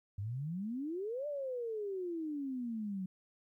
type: exponential two-way sweep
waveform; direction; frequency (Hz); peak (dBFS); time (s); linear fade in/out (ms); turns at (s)
sine; up then down; 94.9 to 599 to 182.8; -36; 0.18-3.06; 5; 1.27
effects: 13-bit